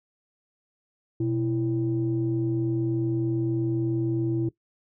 sine tone pair together, 123.47 / 332.1 Hz, B2 / E4, 0 / +13 cents, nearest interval octave + perfect fourth, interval 1713 cents, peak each -26 / -24 dBFS, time 1.2-4.49 s, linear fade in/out 5 ms, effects noise-tail reverb RT60 0.1 s tail -18 dB re dry + tanh soft clip ceiling -16 dBFS

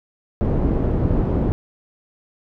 pink low-pass noise, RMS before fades -19 dBFS, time 0.41-1.52 s, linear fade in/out 0 ms, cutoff 430 Hz, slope 12 dB/octave, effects none

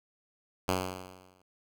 5% pulse tone with exponential decay, 92.5 Hz, F#2, in tune, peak -14 dBFS, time 0.68-1.42 s, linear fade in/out 5 ms, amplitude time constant 160 ms, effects none

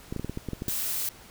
clicks, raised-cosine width 3 ms, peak -19 dBFS, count 10, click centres 0.125 / 0.163 / 0.196 / 0.246 / 0.296 / 0.374 / 0.487 / 0.533 / 0.621 / 0.683 s
blue noise, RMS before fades -30 dBFS, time 0.68-1.09 s, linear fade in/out 2 ms
effects pink hiss -50 dBFS RMS until 1.3 s

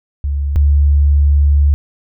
sine tone pair in turn, 70.9 / 71.97 Hz, C#2 / D2, +40 / -34 cents, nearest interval unison, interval 26 cents, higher second, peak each -14 / -7 dBFS, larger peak second, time 0.24-0.56 / 0.56-1.74 s, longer second, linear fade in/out 0 ms, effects none

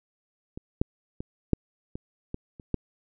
clicks, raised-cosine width 3 ms, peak -24 / -9 / -21 / -7 / -22 / -19 / -30 / -12 dBFS, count 8, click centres 0.575 / 0.815 / 1.205 / 1.533 / 1.955 / 2.344 / 2.598 / 2.743 s, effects none

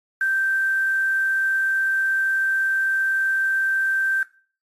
sine tone with quantisation, 1564 Hz, G6, 4 cents flat, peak -18 dBFS, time 0.21-4.23 s, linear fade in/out 2 ms, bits 7, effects noise-tail reverb RT60 0.4 s tail -18 dB re dry + AAC 32 kbps

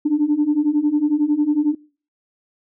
sine beating tone pair, 290.5 / 301.5 Hz, D4 / D4, -19 / +46 cents, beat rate 11 Hz, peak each -18 / -16 dBFS, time 0.05-1.75 s, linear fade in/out 10 ms, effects noise-tail reverb RT60 0.4 s tail -23 dB re dry + tanh soft clip ceiling -9 dBFS

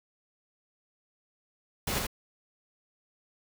pink noise with echo, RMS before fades -31 dBFS, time 1.87-1.99 s, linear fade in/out 5 ms, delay 78 ms, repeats 1, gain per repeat -2 dB, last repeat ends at 2.068 s, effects none

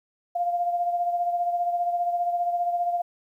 sine beating tone pair, 698.5 / 713.5 Hz, F5 / F5, 0 / +37 cents, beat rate 15 Hz, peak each -23 / -32 dBFS, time 0.35-3.02 s, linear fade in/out 10 ms, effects 10-bit

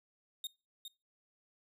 40% pulse tone with echo, 3700 Hz, A#7, 14 cents flat, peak -36 dBFS, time 0.44-0.47 s, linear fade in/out 2 ms, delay 410 ms, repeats 1, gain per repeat -7 dB, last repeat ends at 0.88 s, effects noise-tail reverb RT60 0.3 s tail -24 dB re dry

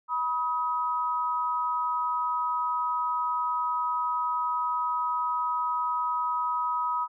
sine tone pair together, 975.4 / 1265 Hz, B5 / D#6, -22 / +28 cents, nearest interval perfect fourth, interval 450 cents, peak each -28 / -28 dBFS, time 0.08-7.08 s, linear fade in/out 50 ms, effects none

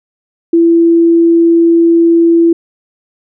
sine tone, 335.2 Hz, E4, 29 cents sharp, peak -4 dBFS, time 0.53-2.53 s, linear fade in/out 5 ms, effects none

